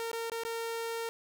sawtooth tone with dropouts, 458.9 Hz, A#4, 27 cents flat, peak -30 dBFS, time 0-1.09 s, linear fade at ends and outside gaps 0 ms, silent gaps 0.115-0.131 / 0.298-0.318 / 0.435-0.45 s, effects none

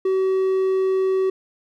triangle tone, 379.6 Hz, F#4, 44 cents sharp, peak -15 dBFS, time 0.05-1.3 s, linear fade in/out 5 ms, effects none

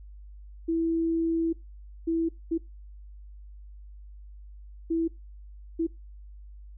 sine tone bursts at uneven times, 329.6 Hz, E4, in tune, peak -23 dBFS, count 5, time 0.68-1.53 / 2.07-2.29 / 2.51-2.58 / 4.9-5.08 / 5.79-5.87 s, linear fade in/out 10 ms, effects noise-tail reverb RT60 0.2 s tail -21 dB re dry + added 50 Hz sine -43 dBFS peak until 6.77 s

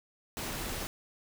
pink noise, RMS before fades -37 dBFS, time 0.37-0.87 s, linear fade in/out 0 ms, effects none

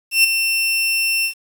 sawtooth tone with ADSR envelope, 2700 Hz, E7, 41 cents sharp, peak -5 dBFS, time 0.11-1.34 s, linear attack 130 ms, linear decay 10 ms, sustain -8 dB, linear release 95 ms, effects 7-bit

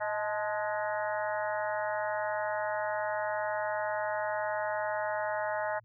harmonic tone with a mistuned harmonic, 209.3 Hz, G#3, 14 cents sharp, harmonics 3 / 4 / 5 / 6 / 7 / 8 / 9, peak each -33 / -35 / -42 / -44 / -40 / -42 / -42 dBFS, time 0-5.8 s, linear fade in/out 20 ms, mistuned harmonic 4, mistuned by +58 cents, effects added 112 Hz sine -59 dBFS peak until 5.84 s

